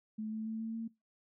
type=tone with pitch steps; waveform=sine; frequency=216.6 / 219.1 / 221.7 / 224.2 / 226.8 Hz; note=A3 / A3 / A3 / A3 / A#3; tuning=-27 / -7 / +13 / +33 / -47 cents; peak=-36 dBFS; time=0.18-0.88 s; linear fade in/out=10 ms; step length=140 ms; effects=noise-tail reverb RT60 0.2 s tail -21 dB re dry